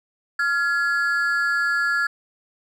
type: ring-modulated tone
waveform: triangle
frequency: 1540 Hz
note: G6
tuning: 31 cents flat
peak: -14 dBFS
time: 0.39-2.07 s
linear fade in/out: 5 ms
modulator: 149 Hz
effects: none